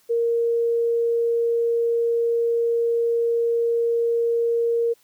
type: tone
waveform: sine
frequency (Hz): 466.2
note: A#4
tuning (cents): 0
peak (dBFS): -18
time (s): 0.09-4.94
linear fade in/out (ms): 20
effects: white hiss -60 dBFS RMS until 5.03 s + high-pass 80 Hz 12 dB/octave